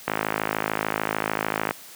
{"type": "click train", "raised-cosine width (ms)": 0.5, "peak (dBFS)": -7, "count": 88, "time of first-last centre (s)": [0.08, 1.709], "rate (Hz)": 53.4, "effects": ["white hiss -44 dBFS RMS until 1.95 s", "high-pass 150 Hz 12 dB/octave"]}